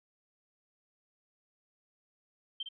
sine tone with echo, 3136 Hz, G7, in tune, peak -34 dBFS, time 2.6-2.63 s, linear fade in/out 5 ms, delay 58 ms, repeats 1, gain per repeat -6 dB, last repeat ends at 2.688 s, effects none

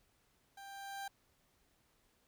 30% pulse tone with level ramp, 790 Hz, G5, 13 cents sharp, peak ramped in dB -48 to -38 dBFS, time 0.57-1.08 s, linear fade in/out 5 ms, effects pink hiss -74 dBFS RMS until 2.27 s

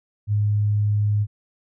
sine tone, 104.2 Hz, G#2, 6 cents sharp, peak -17 dBFS, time 0.27-1.27 s, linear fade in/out 50 ms, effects none

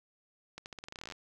accelerating click train, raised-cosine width 0.2 ms, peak -26 dBFS, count 17, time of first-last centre 0.58-1.122 s, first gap 79 ms, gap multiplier 0.87, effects none

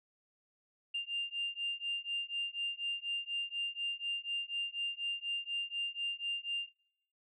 sine beating tone pair, 2794 / 2798.1 Hz, F7 / F7, 0 / +3 cents, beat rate 4.1 Hz, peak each -38 / -37 dBFS, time 0.94-6.69 s, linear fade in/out 10 ms, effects noise-tail reverb RT60 0.8 s tail -23 dB re dry + tanh soft clip ceiling -28 dBFS

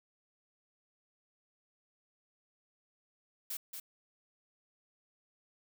blue noise with echo, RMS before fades -39 dBFS, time 3.5-3.57 s, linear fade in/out 5 ms, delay 230 ms, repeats 1, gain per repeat -5 dB, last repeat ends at 3.8 s, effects none

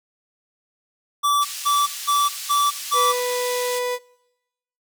square tone bursts, 1158 Hz, D6, 25 cents flat, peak -17 dBFS, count 5, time 1.23-3.13 s, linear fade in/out 20 ms, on 220 ms, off 200 ms
pink band-pass noise, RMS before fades -32 dBFS, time 1.41-3.8 s, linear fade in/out 20 ms, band 3600 to 14000 Hz, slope 12 dB/octave
35% pulse tone, 493.9 Hz, B4, in tune, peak -20 dBFS, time 2.93-3.99 s, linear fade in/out 50 ms
effects noise-tail reverb RT60 1.0 s tail -24 dB re dry

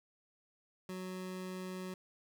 25% pulse tone, 185 Hz, F#3, in tune, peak -37 dBFS, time 0.89-1.94 s, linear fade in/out 2 ms, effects none

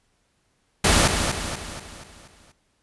pink noise with echo, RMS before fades -17 dBFS, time 0.84-1.08 s, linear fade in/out 5 ms, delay 240 ms, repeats 6, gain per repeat -6 dB, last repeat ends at 2.52 s, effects pink hiss -68 dBFS RMS until 2.82 s + resampled to 24000 Hz

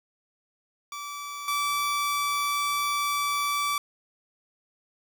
sawtooth tone with level steps, 1157 Hz, D6, 26 cents flat, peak -31 / -21 dBFS, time 0.92-3.78 s, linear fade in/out 2 ms, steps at 1.48 s, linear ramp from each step 2 ms, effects 8-bit

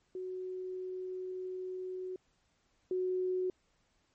sine tone pair in turn, 370 / 368.5 Hz, F#4 / F#4, 0 / -7 cents, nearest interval unison, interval 7 cents, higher first, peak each -37 / -30 dBFS, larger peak second, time 0.15-2.16 / 2.91-3.5 s, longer first, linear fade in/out 2 ms, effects pink hiss -74 dBFS RMS until 4.14 s + MP3 32 kbps

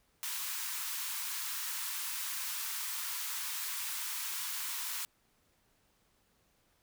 white high-pass noise, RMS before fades -38 dBFS, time 0.23-5.05 s, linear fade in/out 0 ms, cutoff 880 Hz, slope 96 dB/octave, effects pink hiss -72 dBFS RMS until 6.82 s

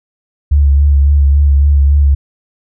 sine tone with vibrato, 71 Hz, C#2, 42 cents sharp, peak -5 dBFS, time 0.51-2.15 s, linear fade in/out 10 ms, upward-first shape sine, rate 3.6 Hz, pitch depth 35 cents each way, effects none

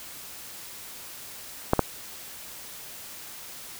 clicks, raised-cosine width 1 ms, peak -4 dBFS, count 2, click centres 1.734 / 1.793 s, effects white hiss -42 dBFS RMS until 3.79 s

